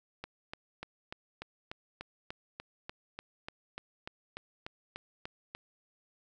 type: click train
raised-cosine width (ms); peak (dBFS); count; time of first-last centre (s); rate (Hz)
0.3; -24; 19; 0.24-5.55; 3.39
effects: none